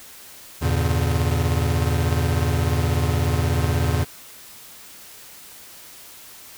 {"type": "chord", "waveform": "square", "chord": "E diminished seventh", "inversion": "none", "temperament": "just", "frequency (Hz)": [82.41, 98.89, 118.67, 142.4], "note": ["E2", "G2", "Bb2", "Db3"], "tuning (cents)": [0, 16, 31, 47], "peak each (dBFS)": [-22, -28, -26, -26], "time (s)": [0.61, 4.05], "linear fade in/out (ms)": 20, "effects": ["white hiss -43 dBFS RMS until 6.57 s"]}